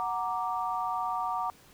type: chord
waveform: sine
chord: Gb augmented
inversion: none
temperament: equal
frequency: 740 / 932.3 / 1174.7 Hz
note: Gb5 / Bb5 / D6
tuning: 0 / 0 / 0 cents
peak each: -33 dBFS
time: 0-1.5 s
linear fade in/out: 0 ms
effects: pink hiss -57 dBFS RMS until 1.73 s

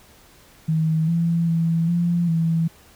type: tone with pitch steps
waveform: sine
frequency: 159.1 / 167.9 / 165.3 / 172.4 / 164.2 Hz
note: D#3 / E3 / E3 / F3 / E3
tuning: +39 / +32 / +5 / -22 / -6 cents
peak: -17 dBFS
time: 0.68-2.68 s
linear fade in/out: 10 ms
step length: 400 ms
effects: pink hiss -51 dBFS RMS until 2.95 s

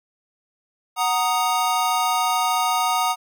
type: chord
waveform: square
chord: D# minor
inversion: first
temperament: equal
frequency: 740 / 932.3 / 1244.5 Hz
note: F#5 / A#5 / D#6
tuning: 0 / 0 / 0 cents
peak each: -24 dBFS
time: 0.96-3.16 s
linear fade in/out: 50 ms
effects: none

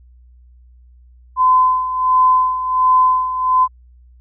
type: tone with tremolo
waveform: sine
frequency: 1021 Hz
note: C6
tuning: 43 cents flat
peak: -8 dBFS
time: 1.36-3.68 s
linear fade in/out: 50 ms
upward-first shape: sine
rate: 1.4 Hz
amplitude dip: 70%
effects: added 61 Hz sine -43 dBFS peak until 4.2 s

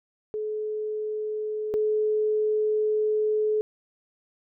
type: tone pair in turn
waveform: sine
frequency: 428.1 / 428.1 Hz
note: A4 / A4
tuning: -47 / -47 cents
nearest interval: unison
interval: 0 cents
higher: neither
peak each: -27 / -21 dBFS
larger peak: second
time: 0.34-1.74 / 1.74-3.61 s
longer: second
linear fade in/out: 0 ms
effects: none

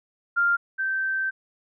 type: tone pair in turn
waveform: sine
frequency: 1396.9 / 1554.4 Hz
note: F6 / G6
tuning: 0 / -15 cents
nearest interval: major second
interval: 185 cents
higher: second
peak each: -18 / -23 dBFS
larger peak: first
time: 0.36-0.57 / 0.78-1.31 s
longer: second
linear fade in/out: 20 ms
effects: none

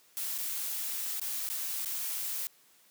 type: noise with dropouts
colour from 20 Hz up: blue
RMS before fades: -35 dBFS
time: 0.17-2.47 s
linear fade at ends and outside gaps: 0 ms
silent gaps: 0.38-0.385 / 1.197-1.215 / 1.49-1.5 / 1.848-1.858 s
effects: white hiss -63 dBFS RMS until 2.9 s + high-pass 150 Hz 12 dB/octave

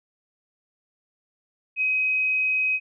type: tone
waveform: sine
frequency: 2528 Hz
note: D#7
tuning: 27 cents sharp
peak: -20 dBFS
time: 1.76-2.8 s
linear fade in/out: 50 ms
effects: none

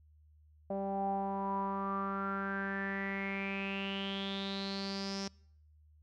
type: tone with low-pass filter sweep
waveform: sawtooth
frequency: 196 Hz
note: G3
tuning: in tune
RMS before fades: -37 dBFS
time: 0.7-5.28 s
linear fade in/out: 5 ms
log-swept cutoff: 660 to 5500 Hz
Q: 9.2
effects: noise-tail reverb RT60 0.7 s tail -26 dB re dry + added 76 Hz sine -60 dBFS peak until 6.02 s

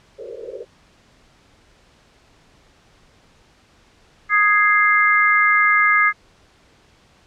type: band-pass noise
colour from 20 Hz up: pink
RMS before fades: -33 dBFS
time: 0.18-0.65 s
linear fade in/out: 20 ms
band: 380 to 560 Hz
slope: 96 dB/octave
type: chord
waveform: sine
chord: Ab major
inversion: second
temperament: equal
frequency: 1244.5 / 1661.2 / 2093 Hz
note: Eb6 / Ab6 / C7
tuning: 0 / 0 / 0 cents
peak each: -17 / -17 / -16 dBFS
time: 4.29-6.13 s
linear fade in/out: 50 ms
effects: pink hiss -54 dBFS RMS until 7.26 s + low-pass 6000 Hz 12 dB/octave

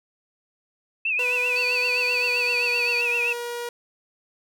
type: tone with vibrato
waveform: sine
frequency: 2572 Hz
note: E7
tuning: 43 cents flat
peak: -21 dBFS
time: 1.05-3.33 s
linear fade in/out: 5 ms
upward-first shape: triangle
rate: 7.7 Hz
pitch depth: 120 cents each way
type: tone with pitch glide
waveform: sawtooth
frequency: 493.9 to 477.9 Hz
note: B4 to A#4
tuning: 0 to +43 cents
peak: -25 dBFS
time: 1.19-3.69 s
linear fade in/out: 2 ms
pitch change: -57 cents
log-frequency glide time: 2-3.14 s
type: tone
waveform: sine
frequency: 4505 Hz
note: C#8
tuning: 27 cents sharp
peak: -30 dBFS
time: 1.56-3.01 s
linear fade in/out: 0 ms
effects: none

